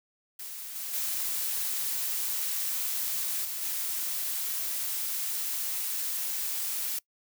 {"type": "noise with level steps", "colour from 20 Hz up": "blue", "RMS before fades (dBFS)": [-40, -36, -31, -35, -32], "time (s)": [0.39, 6.99], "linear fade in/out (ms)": 5, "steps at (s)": [0.75, 0.93, 3.44, 3.61], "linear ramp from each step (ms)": 10, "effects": ["noise-tail reverb RT60 0.1 s tail -23 dB re dry"]}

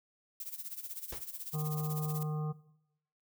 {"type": "noise with tremolo", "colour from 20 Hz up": "violet", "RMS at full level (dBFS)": -40, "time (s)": [0.4, 2.23], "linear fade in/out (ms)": 2, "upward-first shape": "sine", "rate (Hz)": 16, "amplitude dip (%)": 80}
{"type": "noise with exponential decay", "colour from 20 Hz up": "pink", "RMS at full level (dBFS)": -39, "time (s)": [1.12, 1.27], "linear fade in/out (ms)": 5, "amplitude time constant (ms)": 31}
{"type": "harmonic tone", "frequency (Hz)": 152.8, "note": "D#3", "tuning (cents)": -31, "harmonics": [1, 3, 5, 7, 8], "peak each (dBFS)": [-32, -44, -48, -52, -50], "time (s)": [1.53, 2.53], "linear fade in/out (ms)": 20}
{"effects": ["noise-tail reverb RT60 0.8 s tail -18 dB re dry"]}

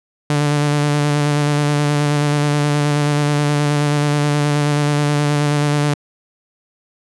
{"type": "tone with vibrato", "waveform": "sawtooth", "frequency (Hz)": 146.7, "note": "D3", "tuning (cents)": -2, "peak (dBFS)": -10, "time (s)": [0.3, 5.94], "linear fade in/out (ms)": 2, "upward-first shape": "square", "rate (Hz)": 9.4, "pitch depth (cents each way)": 16, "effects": ["resampled to 24000 Hz"]}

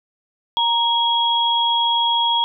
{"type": "tone pair together", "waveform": "sine", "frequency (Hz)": [935, 3309], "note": ["A#5", "G#7"], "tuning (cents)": [5, -7], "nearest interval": "octave + minor seventh", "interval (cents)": 2188, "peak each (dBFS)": -18, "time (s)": [0.57, 2.44], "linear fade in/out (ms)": 0, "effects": []}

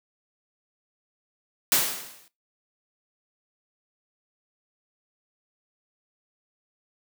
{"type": "noise with exponential decay", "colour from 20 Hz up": "white", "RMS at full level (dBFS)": -18, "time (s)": [1.72, 2.28], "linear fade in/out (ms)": 1, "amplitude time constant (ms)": 120, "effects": ["noise-tail reverb RT60 0.2 s tail -18 dB re dry", "high-pass 150 Hz 12 dB/octave"]}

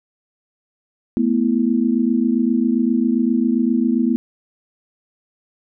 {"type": "chord", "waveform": "sine", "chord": "A suspended second", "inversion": "none", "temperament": "just", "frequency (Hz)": [220, 247.5, 330], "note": ["A3", "B3", "E4"], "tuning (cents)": [0, 4, 2], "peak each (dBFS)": [-19, -17, -22], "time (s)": [1.17, 4.16], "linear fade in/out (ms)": 0, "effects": []}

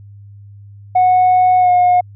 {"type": "tone with pitch glide", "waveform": "sine", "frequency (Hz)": [734, 719.7], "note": ["F#5", "F#5"], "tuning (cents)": [-14, -48], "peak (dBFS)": -6, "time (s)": [0.95, 2.01], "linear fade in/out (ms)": 10, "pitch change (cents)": -34, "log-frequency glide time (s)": [1.59, 1.7], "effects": ["tanh soft clip ceiling -6 dBFS", "added 101 Hz sine -35 dBFS peak until 2.15 s"]}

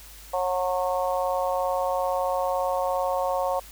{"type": "harmonic tone", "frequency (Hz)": 182.3, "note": "F#3", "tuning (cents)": -25, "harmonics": [3, 4, 5, 6], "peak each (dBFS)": [-26, -28, -30, -32], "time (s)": [0.33, 3.6], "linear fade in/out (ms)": 10, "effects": ["added 50 Hz sine -47 dBFS peak until 3.71 s", "white hiss -47 dBFS RMS until 3.71 s"]}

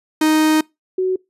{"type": "tone pair in turn", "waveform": ["45% pulse", "sine"], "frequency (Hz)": [311.1, 372.7], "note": ["D#4", "F#4"], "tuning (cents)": [0, 13], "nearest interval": "minor third", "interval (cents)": 313, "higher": "second", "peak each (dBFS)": [-12, -15], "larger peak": "first", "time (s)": [[0.21, 0.61], [0.98, 1.16]], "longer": "first", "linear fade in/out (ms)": 5, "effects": ["noise-tail reverb RT60 0.2 s tail -24 dB re dry", "resampled to 32000 Hz"]}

